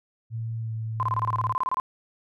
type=tone with pitch glide; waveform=sine; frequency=113.5 to 111.29 Hz; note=A#2 to A2; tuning=-46 to +20 cents; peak=-28 dBFS; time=0.3-1.55 s; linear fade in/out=50 ms; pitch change=-34 cents; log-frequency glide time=0.59-0.72 s
type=tone bursts; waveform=sine; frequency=1033 Hz; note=C6; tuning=22 cents flat; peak=-22 dBFS; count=15; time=1-1.799 s; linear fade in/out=0 ms; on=29 ms; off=26 ms
effects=none